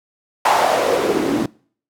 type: noise with band-pass filter sweep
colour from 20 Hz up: white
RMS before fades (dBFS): -17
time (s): 0.45-1.46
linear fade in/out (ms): 5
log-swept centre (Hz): 880 to 250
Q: 3.2
effects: noise-tail reverb RT60 0.5 s tail -24 dB re dry

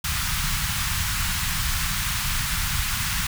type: band-stop noise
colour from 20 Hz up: pink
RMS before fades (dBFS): -25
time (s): 0.04-3.27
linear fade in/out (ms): 5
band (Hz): 160 to 1100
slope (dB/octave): 24
effects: none

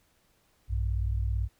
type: tone pair together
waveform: sine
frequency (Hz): 59.96 / 98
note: A#1 / G2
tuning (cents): +49 / 0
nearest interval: major sixth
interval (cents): 851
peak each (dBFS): -27 / -31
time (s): 0.68-1.49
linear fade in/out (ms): 50
effects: pink hiss -68 dBFS RMS until 1.59 s

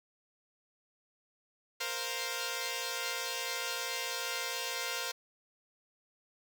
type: chord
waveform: 5% pulse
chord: Bb suspended second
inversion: none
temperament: equal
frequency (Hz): 466.2 / 523.3 / 698.5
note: Bb4 / C5 / F5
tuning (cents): 0 / 0 / 0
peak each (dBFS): -27 / -26 / -30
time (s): 1.8-5.12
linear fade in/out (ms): 10
effects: none

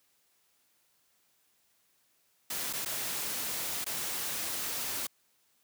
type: noise with dropouts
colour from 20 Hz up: white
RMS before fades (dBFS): -35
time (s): 2.5-5.07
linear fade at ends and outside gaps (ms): 5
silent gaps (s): 2.729-2.734 / 2.85-2.858 / 3.844-3.863
effects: white hiss -71 dBFS RMS until 5.63 s + high-pass 80 Hz 12 dB/octave

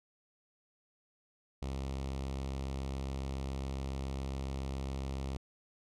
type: tone with notch filter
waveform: sawtooth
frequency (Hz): 67.2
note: C2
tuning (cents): +47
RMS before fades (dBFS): -38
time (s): 1.62-5.37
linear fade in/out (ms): 0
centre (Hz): 1600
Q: 1.7
effects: low-pass 8000 Hz 12 dB/octave

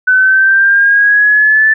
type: exponential sweep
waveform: sine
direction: up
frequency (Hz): 1503 to 1760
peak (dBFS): -5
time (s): 0.07-1.74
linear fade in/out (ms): 10
effects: none

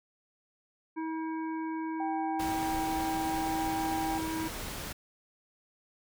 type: harmonic tone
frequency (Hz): 320.8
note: E4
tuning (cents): -47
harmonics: 1 / 3 / 5 / 7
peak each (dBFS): -33 / -39 / -48 / -51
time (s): 0.96-4.49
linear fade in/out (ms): 20
type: tone with pitch glide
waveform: sine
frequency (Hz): 784 to 790.8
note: G5 to G5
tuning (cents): 0 to +15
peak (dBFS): -32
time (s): 2-4.18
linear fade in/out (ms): 2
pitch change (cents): +15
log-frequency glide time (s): 2.97-3.72
type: noise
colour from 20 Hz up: pink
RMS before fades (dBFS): -39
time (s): 2.39-4.93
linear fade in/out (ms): 10
effects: none

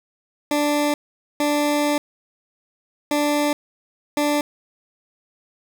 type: tone bursts at uneven times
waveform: 20% pulse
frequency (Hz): 293.7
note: D4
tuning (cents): 0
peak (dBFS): -13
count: 4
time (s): 0.51-0.94 / 1.4-1.98 / 3.11-3.53 / 4.17-4.41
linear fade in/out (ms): 2
effects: none

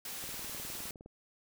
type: noise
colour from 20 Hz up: white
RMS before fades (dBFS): -42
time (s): 0.05-0.91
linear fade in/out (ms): 2
type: click train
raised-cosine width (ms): 2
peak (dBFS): -36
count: 17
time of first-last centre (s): 0.24-1.061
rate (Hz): 19.5
effects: none

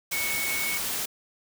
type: tone in noise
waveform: sine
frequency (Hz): 2217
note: C#7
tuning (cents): 0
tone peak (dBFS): -29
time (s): 0.12-0.78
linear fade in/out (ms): 10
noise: white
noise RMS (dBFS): -30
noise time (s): 0.11-1.06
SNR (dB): -2
effects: none

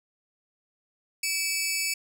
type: tone pair together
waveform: 15% pulse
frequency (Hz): 2292 / 2609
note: D7 / E7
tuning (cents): -43 / -18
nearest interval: major second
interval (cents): 225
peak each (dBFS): -22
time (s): 1.23-1.94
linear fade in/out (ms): 5
effects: none

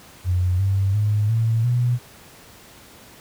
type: tone with pitch steps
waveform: sine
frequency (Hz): 90.4 / 97.45 / 105.05 / 113.24 / 122.07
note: F#2 / G2 / G#2 / A#2 / B2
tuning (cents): -40 / -10 / +20 / -50 / -20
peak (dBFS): -16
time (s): 0.24-1.99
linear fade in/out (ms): 50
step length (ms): 350
effects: pink hiss -46 dBFS RMS until 3.2 s + high-pass 60 Hz 12 dB/octave

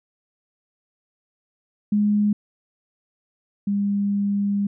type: tone pair in turn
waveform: sine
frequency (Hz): 207.7 / 201.6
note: G#3 / G3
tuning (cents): 0 / +49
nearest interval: minor second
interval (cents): 51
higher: first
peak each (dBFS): -16 / -19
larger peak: first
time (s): 1.92-2.33 / 3.67-4.67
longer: second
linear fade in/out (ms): 5
effects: none

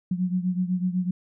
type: beating tone pair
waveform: sine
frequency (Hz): 180 / 188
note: F#3 / F#3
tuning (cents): -47 / +28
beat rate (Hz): 8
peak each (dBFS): -24 / -28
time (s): 0.11-1.11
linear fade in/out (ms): 5
effects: none

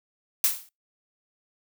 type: noise with exponential decay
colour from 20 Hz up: blue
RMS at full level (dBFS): -18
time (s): 0.44-0.69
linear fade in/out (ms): 1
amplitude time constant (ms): 53
effects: noise-tail reverb RT60 0.2 s tail -24 dB re dry

